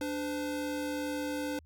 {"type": "tone pair together", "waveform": "square", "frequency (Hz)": [293.7, 510.3], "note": ["D4", "C5"], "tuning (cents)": [0, -43], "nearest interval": "minor seventh", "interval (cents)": 957, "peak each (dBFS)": [-35, -38], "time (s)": [0.01, 1.59], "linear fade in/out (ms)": 2, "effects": ["added 78 Hz sine -55 dBFS peak until 1.65 s"]}